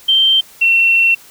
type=tone pair in turn; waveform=sine; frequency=3136 / 2713 Hz; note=G7 / E7; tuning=0 / +49 cents; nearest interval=minor third; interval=251 cents; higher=first; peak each=-8 dBFS; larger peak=neither; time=0.08-0.41 / 0.61-1.15 s; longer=second; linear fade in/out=10 ms; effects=white hiss -42 dBFS RMS until 1.3 s